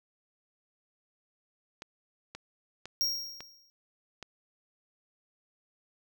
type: clicks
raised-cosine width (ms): 0.2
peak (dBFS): -24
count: 5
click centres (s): 1.821 / 2.35 / 2.856 / 3.406 / 4.227
type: tone with exponential decay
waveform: square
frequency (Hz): 5588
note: F8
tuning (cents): 0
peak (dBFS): -25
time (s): 3.01-3.7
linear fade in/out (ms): 0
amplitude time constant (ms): 150
effects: none